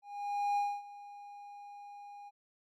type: tone with ADSR envelope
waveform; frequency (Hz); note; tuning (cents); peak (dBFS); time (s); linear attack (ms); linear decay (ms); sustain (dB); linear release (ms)
triangle; 815; G#5; -33; -26; 0.02-2.31; 550; 250; -19; 33
effects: none